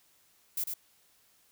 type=noise with echo; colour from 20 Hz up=violet; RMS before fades=-32 dBFS; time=0.57-0.64 s; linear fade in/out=5 ms; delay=100 ms; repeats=1; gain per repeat=-4 dB; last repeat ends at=0.74 s; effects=white hiss -66 dBFS RMS until 1.51 s